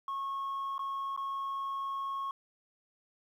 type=tone with dropouts; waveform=sine; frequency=1094 Hz; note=C#6; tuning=23 cents flat; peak=-31 dBFS; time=0.08-2.31 s; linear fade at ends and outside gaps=2 ms; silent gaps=0.781-0.792 / 1.164-1.175 s; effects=tanh soft clip ceiling -32 dBFS + 11-bit